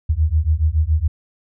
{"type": "beating tone pair", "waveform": "sine", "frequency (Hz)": [74.9, 82], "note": ["D2", "E2"], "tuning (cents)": [35, -9], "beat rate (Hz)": 7.1, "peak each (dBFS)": -17, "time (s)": [0.09, 1.08], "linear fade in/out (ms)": 10, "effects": []}